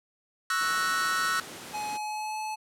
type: chord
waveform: 45% pulse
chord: F# dominant seventh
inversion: second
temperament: equal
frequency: 1108.7 / 1318.5 / 1480 / 1864.7 Hz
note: C#6 / E6 / F#6 / A#6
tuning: 0 / 0 / 0 / 0 cents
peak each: -35 / -29 / -29 / -34 dBFS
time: 0.5-1.4 s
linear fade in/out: 2 ms
type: noise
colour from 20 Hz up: pink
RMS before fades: -41 dBFS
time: 0.6-1.98 s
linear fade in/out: 20 ms
type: tone with pitch glide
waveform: square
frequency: 843 to 862.2 Hz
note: G#5 to A5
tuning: +26 to -35 cents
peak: -32 dBFS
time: 1.73-2.56 s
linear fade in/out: 20 ms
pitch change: +39 cents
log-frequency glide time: 1.89-2.38 s
effects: high-pass 200 Hz 12 dB/octave + low-pass 12000 Hz 12 dB/octave